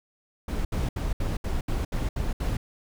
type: noise bursts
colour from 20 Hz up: brown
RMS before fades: -27 dBFS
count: 9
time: 0.48-2.57 s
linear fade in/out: 5 ms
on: 170 ms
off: 70 ms
effects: none